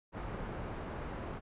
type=low-pass noise; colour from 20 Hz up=pink; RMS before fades=-41 dBFS; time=0.12-1.41 s; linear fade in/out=50 ms; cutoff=1400 Hz; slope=12 dB/octave; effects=resampled to 8000 Hz